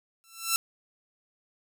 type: tone with exponential growth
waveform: 5% pulse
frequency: 1340 Hz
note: E6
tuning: 28 cents sharp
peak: -9 dBFS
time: 0.24-0.56 s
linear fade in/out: 0 ms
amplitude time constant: 68 ms
effects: none